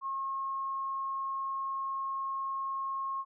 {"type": "tone", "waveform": "sine", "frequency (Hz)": 1081, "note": "C#6", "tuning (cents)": -44, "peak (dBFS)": -32, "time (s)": [0.01, 3.25], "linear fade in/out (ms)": 50, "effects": []}